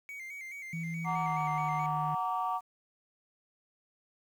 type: tone with vibrato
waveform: triangle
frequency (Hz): 2174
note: C#7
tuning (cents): -34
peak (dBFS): -39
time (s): 0.09-1.86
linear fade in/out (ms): 0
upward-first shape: square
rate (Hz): 4.7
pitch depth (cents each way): 61
type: tone with pitch glide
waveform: sine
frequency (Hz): 165.4 to 153.43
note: E3 to D#3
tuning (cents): +6 to -24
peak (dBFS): -34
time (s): 0.73-2.15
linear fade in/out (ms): 5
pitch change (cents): -130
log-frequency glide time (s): 1.16-1.46
type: chord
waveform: sine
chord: Gb augmented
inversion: none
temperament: just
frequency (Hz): 740 / 925 / 1156.2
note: Gb5 / Bb5 / D6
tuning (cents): 0 / -14 / -27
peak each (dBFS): -33 / -34 / -33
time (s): 1.04-2.61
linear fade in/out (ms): 50
effects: tanh soft clip ceiling -22 dBFS + 10-bit